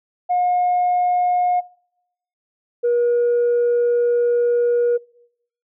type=tone pair in turn; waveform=sine; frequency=718 / 479.2 Hz; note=F5 / A#4; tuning=+48 / +48 cents; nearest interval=perfect fifth; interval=700 cents; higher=first; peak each=-14 / -13 dBFS; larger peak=second; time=0.29-1.61 / 2.83-4.98 s; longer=second; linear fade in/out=20 ms; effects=noise-tail reverb RT60 0.8 s tail -25 dB re dry + tanh soft clip ceiling -12 dBFS